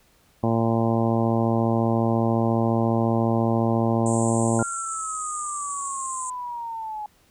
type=harmonic tone; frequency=114.4 Hz; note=A#2; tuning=32 cents flat; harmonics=1 / 2 / 3 / 4 / 5 / 6 / 7 / 8 / 9; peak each=-24 / -23 / -27 / -31 / -29 / -31 / -31 / -35 / -35 dBFS; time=0.43-4.63 s; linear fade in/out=5 ms
type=band-pass noise; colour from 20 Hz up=pink; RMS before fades=-34 dBFS; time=4.06-6.3 s; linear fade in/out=2 ms; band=7100 to 8800 Hz; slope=96 dB/octave
type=linear sweep; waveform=sine; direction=down; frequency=1396.9 to 836 Hz; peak=-29 dBFS; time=4.59-7.06 s; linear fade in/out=2 ms
effects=pink hiss -60 dBFS RMS until 7.3 s